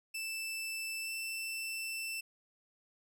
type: tone with pitch glide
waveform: sawtooth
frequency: 2647 to 2667 Hz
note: E7 to E7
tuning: +7 to +20 cents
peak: -34 dBFS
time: 0.14-2.21 s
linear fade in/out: 10 ms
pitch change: +13 cents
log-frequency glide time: 1.01-1.09 s
effects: none